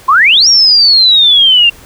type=exponential two-way sweep; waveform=sine; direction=up then down; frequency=1012 to 5670 to 2746 Hz; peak=-3 dBFS; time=0.08-1.7 s; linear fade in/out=10 ms; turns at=0.48 s; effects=pink hiss -37 dBFS RMS until 1.85 s